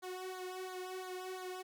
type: tone with flanger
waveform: sawtooth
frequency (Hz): 370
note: F#4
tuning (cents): 0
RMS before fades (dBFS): -44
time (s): 0.02-1.63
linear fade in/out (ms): 20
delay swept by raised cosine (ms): 0.36 to 2.26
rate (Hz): 2.9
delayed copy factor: -0.95
effects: none